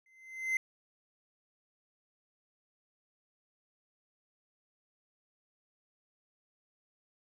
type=tone with exponential growth; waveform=triangle; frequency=2067 Hz; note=C7; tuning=22 cents flat; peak=-24 dBFS; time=0.06-0.57 s; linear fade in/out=2 ms; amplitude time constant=110 ms; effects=none